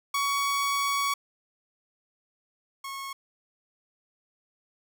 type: tone pair in turn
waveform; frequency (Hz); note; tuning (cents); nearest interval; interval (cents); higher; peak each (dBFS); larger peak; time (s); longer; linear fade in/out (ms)
sawtooth; 1123 / 1094.2; C#6 / C#6; +22 / -23; unison; 45; first; -21 / -31; first; 0.14-1.14 / 2.84-3.13; first; 5
effects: none